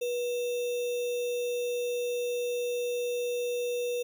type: tone with sample-and-hold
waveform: sine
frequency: 485.4 Hz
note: B4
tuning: 30 cents flat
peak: -28 dBFS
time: 0.01-4.03 s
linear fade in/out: 10 ms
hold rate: 3150 Hz
effects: none